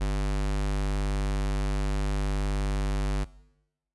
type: tone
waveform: square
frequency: 49.66 Hz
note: G1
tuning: 23 cents sharp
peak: -25 dBFS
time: 0-3.25 s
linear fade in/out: 20 ms
effects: noise-tail reverb RT60 0.9 s tail -20 dB re dry + resampled to 24000 Hz